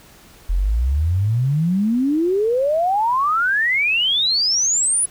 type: exponential sweep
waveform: sine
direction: up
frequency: 41.17 to 10250 Hz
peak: -15 dBFS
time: 0.49-5.06 s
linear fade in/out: 10 ms
effects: pink hiss -47 dBFS RMS until 5.1 s